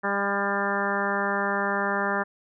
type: harmonic tone with a mistuned harmonic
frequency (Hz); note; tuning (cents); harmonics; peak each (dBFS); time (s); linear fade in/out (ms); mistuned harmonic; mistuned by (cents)
200; G3; +35; 1 / 2 / 3 / 4 / 5 / 6 / 7 / 8 / 9; -32 / -32 / -32 / -32 / -32 / -32 / -32 / -32 / -32; 0.03-2.24; 20; 9; -20
effects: none